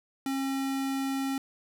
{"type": "tone", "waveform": "square", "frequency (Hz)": 270, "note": "C#4", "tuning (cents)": -45, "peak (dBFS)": -29, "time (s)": [0.26, 1.38], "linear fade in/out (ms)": 2, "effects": []}